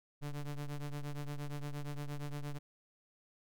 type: ring-modulated tone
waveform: square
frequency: 73.3 Hz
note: D2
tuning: 3 cents flat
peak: -36 dBFS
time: 0.21-2.59 s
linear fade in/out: 20 ms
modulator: 69 Hz
effects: none